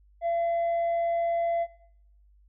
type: tone with tanh clipping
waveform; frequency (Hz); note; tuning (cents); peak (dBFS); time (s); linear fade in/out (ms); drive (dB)
sine; 679; F5; -49; -25; 0.21-1.67; 50; 2
effects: noise-tail reverb RT60 0.7 s tail -18 dB re dry + added 50 Hz sine -56 dBFS peak until 2.48 s